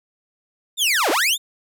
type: linear two-way sweep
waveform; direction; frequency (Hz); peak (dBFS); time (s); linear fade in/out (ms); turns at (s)
sawtooth; down then up; 3729 to 277.2 to 3729; -13; 0.77-1.38; 50; 1.1
effects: none